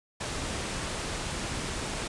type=low-pass noise; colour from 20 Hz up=pink; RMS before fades=-34 dBFS; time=0.2-2.08 s; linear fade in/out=10 ms; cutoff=10000 Hz; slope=48 dB/octave; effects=resampled to 24000 Hz